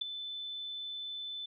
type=tone with ADSR envelope; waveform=sine; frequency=3516 Hz; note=A7; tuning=2 cents flat; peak=-27 dBFS; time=0.01-1.46 s; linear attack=9 ms; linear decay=6 ms; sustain=-11 dB; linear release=7 ms; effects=none